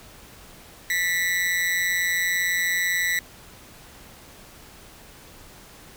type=tone with amplitude modulation; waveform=40% pulse; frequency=1962 Hz; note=B6; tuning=12 cents flat; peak=-17 dBFS; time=0.9-3.19 s; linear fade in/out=2 ms; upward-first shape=sine; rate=178 Hz; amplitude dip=75%; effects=pink hiss -47 dBFS RMS until 5.96 s